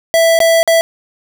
square tone with dropouts, 660 Hz, E5, 2 cents sharp, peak -8 dBFS, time 0.14-0.81 s, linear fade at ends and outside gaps 0 ms, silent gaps 0.39-0.403 / 0.63-0.676 s, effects none

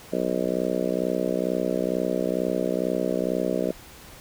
harmonic tone, 62.2 Hz, B1, 13 cents sharp, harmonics 3 / 4 / 5 / 6 / 7 / 8 / 9 / 10, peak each -31 / -31 / -31 / -31 / -31 / -31 / -31 / -31 dBFS, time 0.12-3.72 s, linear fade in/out 10 ms, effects pink hiss -46 dBFS RMS until 4.2 s

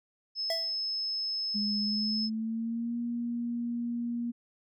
sine tone, 5200 Hz, E8, 24 cents flat, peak -30 dBFS, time 0.35-2.3 s, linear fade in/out 50 ms
square tone with exponential decay, 662 Hz, E5, 7 cents sharp, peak -29 dBFS, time 0.5-0.78 s, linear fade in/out 2 ms, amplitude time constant 60 ms
sine tone with pitch glide, 207.7 to 237.2 Hz, G#3 to A#3, 0 to +30 cents, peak -30 dBFS, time 1.54-4.32 s, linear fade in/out 20 ms, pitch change +230 cents, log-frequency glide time 1.82-2.97 s
effects none

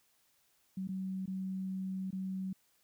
sine tone with dropouts, 189.2 Hz, F#3, 39 cents sharp, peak -35 dBFS, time 0.77-2.53 s, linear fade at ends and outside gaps 5 ms, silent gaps 0.875-0.888 / 1.259-1.276 / 2.107-2.127 s, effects white hiss -72 dBFS RMS until 2.83 s

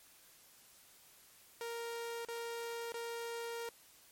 sawtooth tone with dropouts, 466.2 Hz, A#4, in tune, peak -36 dBFS, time 1.61-3.69 s, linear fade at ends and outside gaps 1 ms, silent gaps 2.249-2.285 / 2.921-2.942 s, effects white hiss -62 dBFS RMS until 4.11 s + MP3 64 kbps

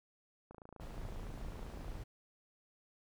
click train, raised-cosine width 1 ms, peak -38 dBFS, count 41, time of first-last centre 0.51-1.954 s, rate 27.7 Hz
brown noise, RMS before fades -45 dBFS, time 0.8-2.04 s, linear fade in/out 10 ms
effects none

